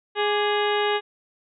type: harmonic tone with a mistuned harmonic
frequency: 415.3 Hz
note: G#4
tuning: in tune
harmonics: 1 / 2 / 3 / 4 / 5 / 6 / 7 / 8 / 9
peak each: -23 / -26 / -31 / -30 / -33 / -36 / -31 / -38 / -36 dBFS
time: 0.15-1.01 s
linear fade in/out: 50 ms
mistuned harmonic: 3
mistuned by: -88 cents
effects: none